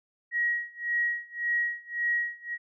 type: tone with tremolo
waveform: sine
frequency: 1900 Hz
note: A#6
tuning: 33 cents sharp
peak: -23 dBFS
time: 0.31-2.58 s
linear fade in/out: 50 ms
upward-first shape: sine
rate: 1.8 Hz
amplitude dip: 95%
effects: none